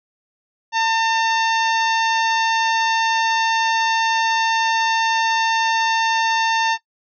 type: harmonic tone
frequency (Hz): 902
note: A5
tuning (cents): +43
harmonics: 1 / 2 / 3 / 4 / 5 / 6 / 7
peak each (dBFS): -17 / -23 / -27 / -29 / -31 / -33 / -34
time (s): 0.72-6.78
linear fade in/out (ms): 50
effects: noise-tail reverb RT60 0.1 s tail -19 dB re dry